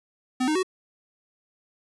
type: tone with pitch steps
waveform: square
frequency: 254.9 / 308.4 / 373.2 Hz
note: C4 / D#4 / F#4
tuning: -45 / -15 / +15 cents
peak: -22 dBFS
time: 0.4-0.631 s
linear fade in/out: 10 ms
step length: 77 ms
effects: resampled to 24000 Hz + 9-bit